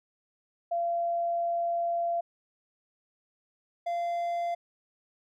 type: tone pair in turn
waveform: sine / triangle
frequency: 685 / 689.4 Hz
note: F5 / F5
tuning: -34 / -23 cents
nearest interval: unison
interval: 11 cents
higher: second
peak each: -26 dBFS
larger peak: neither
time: 0.71-2.21 / 3.86-4.55 s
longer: first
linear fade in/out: 10 ms
effects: none